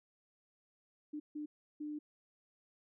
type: tone bursts at uneven times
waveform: sine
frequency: 299.3 Hz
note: D4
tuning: 33 cents sharp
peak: -39 dBFS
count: 3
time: 1.13-1.2 / 1.35-1.46 / 1.8-1.99 s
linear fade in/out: 10 ms
effects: none